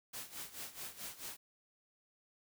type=noise with tremolo; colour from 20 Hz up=white; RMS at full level=-44 dBFS; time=0.13-1.37 s; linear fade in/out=10 ms; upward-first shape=sine; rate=4.6 Hz; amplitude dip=80%; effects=none